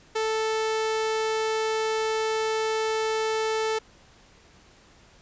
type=tone; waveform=sawtooth; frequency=440 Hz; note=A4; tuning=in tune; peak=-20 dBFS; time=0.15-3.79 s; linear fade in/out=10 ms; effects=pink hiss -55 dBFS RMS until 5.21 s + resampled to 16000 Hz